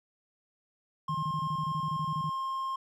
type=tone; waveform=triangle; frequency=1064 Hz; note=C6; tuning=29 cents sharp; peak=-29 dBFS; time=1.08-2.76 s; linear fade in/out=5 ms
type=tone bursts; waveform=sine; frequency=155.56 Hz; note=D#3; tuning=in tune; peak=-32 dBFS; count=15; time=1.09-2.296 s; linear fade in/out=5 ms; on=58 ms; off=24 ms
effects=none